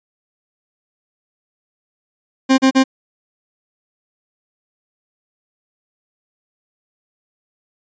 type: tone bursts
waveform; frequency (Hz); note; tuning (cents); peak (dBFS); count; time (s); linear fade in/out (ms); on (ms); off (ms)
40% pulse; 264.6; C4; +20; -8; 3; 2.49-2.84; 20; 92; 37
effects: resampled to 16000 Hz